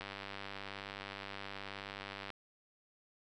click train, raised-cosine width 0.3 ms, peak -27 dBFS, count 228, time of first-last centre 0.01-2.303 s, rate 99 Hz, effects none

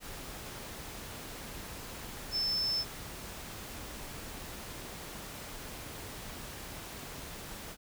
sine tone in noise, 5274 Hz, E8, in tune, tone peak -29 dBFS, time 2.31-2.85 s, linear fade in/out 50 ms, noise pink, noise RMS -44 dBFS, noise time 0-7.77 s, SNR +12 dB, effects none

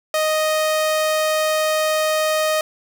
sawtooth tone, 622.3 Hz, D#5, in tune, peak -13 dBFS, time 0.14-2.61 s, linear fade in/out 2 ms, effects none

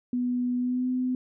sine tone with pitch glide, 246.9 to 253.5 Hz, B3 to B3, 0 to +45 cents, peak -24 dBFS, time 0.13-1.15 s, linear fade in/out 2 ms, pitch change +45 cents, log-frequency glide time 0.57-0.88 s, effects none

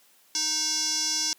square tone with band-pass filter, 311.1 Hz, D#4, in tune, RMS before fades -27 dBFS, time 0.35-1.33 s, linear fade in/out 0 ms, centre 5600 Hz, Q 6.4, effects white hiss -60 dBFS RMS until 1.38 s + high-pass 200 Hz 12 dB/octave

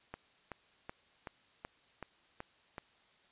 click train, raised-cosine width 0.5 ms, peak -27 dBFS, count 8, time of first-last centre 0.14-2.782 s, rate 2.65 Hz, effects white hiss -67 dBFS RMS until 3.31 s + resampled to 8000 Hz

